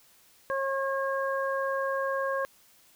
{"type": "harmonic tone", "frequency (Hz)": 542, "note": "C#5", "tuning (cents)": -39, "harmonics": [1, 2, 3], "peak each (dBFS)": [-29, -32, -34], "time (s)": [0.5, 2.45], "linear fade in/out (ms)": 0, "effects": ["white hiss -60 dBFS RMS until 2.95 s"]}